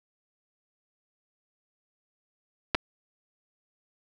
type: clicks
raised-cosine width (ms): 0.3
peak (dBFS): -8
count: 2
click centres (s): 2.747 / 2.75
effects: none